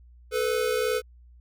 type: tone pair together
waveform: square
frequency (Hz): 435.1 / 497.6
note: A4 / B4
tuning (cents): -19 / +13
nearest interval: major second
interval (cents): 232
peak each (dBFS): -27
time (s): 0.31-1.02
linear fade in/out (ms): 50
effects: added 60 Hz sine -49 dBFS peak until 1.4 s